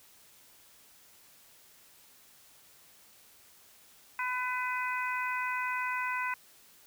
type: harmonic tone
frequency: 502 Hz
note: B4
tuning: 28 cents sharp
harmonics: 2 / 3 / 4 / 5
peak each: -34 / -36 / -37 / -38 dBFS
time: 4.19-6.34 s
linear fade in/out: 2 ms
effects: white hiss -59 dBFS RMS until 6.86 s